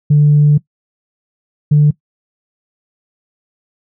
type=tone pair in turn; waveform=sine; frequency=147.6 / 148.37 Hz; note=D3 / D3; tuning=+9 / +18 cents; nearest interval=unison; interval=9 cents; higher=second; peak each=-4 dBFS; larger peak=neither; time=0.1-0.58 / 1.71-1.91 s; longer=first; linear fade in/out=10 ms; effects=noise-tail reverb RT60 0.1 s tail -20 dB re dry + tanh soft clip ceiling -2 dBFS